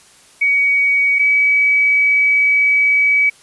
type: tone pair in turn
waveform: sine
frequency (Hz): 2255 / 2279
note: C#7 / C#7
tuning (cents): +29 / +47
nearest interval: unison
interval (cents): 18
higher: second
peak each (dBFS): -11 / -10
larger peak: second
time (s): 0.41-1.19 / 1.19-3.3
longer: second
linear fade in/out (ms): 10
effects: white hiss -47 dBFS RMS until 3.42 s + resampled to 24000 Hz